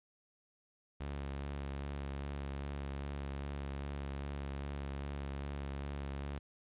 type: tone with vibrato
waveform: sawtooth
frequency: 70 Hz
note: C#2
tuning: 18 cents sharp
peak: -35 dBFS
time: 1-6.39 s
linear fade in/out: 10 ms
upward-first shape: sine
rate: 2.5 Hz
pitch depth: 23 cents each way
effects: resampled to 8000 Hz + 12-bit